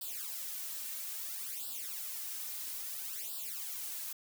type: noise with flanger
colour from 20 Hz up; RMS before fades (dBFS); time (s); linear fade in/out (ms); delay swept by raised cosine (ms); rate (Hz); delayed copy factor
blue; -41; 0.01-4.13; 5; 0.23 to 3.33; 0.6; +1
effects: none